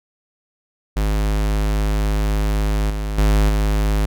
square tone with level steps, 51.91 Hz, G#1, in tune, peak -17 / -22 / -13 / -16 dBFS, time 0.96-4.06 s, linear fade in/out 10 ms, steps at 2.9 / 3.18 / 3.49 s, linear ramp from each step 5 ms, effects none

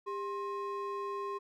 triangle ring-modulated tone, 730 Hz, F#5, 24 cents flat, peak -30 dBFS, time 0.06-1.39 s, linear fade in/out 20 ms, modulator 330 Hz, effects none

